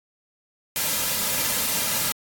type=noise with comb filter; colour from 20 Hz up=white; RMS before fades=-24 dBFS; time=0.76-2.12 s; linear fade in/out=0 ms; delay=2.7 ms; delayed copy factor=-0.55; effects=AAC 64 kbps